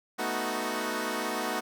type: chord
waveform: 10% pulse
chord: B dominant seventh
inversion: third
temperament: equal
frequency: 220 / 246.9 / 311.1 / 370 Hz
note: A3 / B3 / D#4 / F#4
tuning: 0 / 0 / 0 / 0 cents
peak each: -27 dBFS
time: 0.18-1.61 s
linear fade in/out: 20 ms
effects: none